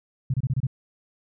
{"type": "tone bursts", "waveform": "sine", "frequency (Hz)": 130.81, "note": "C3", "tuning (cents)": 0, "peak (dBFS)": -20, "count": 6, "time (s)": [0.3, 0.669], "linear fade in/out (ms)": 5, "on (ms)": 39, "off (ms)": 27, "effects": []}